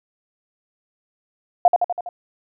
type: tone with echo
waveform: sine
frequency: 708 Hz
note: F5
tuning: 23 cents sharp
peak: -7 dBFS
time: 1.65-1.68 s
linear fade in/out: 2 ms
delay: 82 ms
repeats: 5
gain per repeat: -4 dB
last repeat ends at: 2.09 s
effects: none